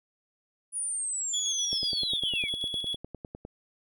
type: linear sweep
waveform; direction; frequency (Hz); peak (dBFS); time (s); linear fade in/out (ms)
sine; down; 9830 to 2110; -29; 0.72-2.5; 50
type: tone with tremolo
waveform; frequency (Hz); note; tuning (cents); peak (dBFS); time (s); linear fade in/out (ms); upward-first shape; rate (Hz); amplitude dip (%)
triangle; 3369; G#7; +24; -27; 1.33-2.96; 10; square; 7.8; 40
type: click train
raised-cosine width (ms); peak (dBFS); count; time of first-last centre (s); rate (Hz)
2; -26; 18; 1.73-3.451; 9.88
effects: none